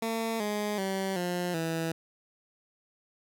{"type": "tone with pitch steps", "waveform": "15% pulse", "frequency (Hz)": [226.2, 208.6, 192.42, 177.47, 163.69], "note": ["A3", "G#3", "G3", "F3", "E3"], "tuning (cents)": [48, 8, -32, 28, -12], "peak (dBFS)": -23, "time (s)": [0.02, 1.92], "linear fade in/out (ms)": 5, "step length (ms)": 380, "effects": []}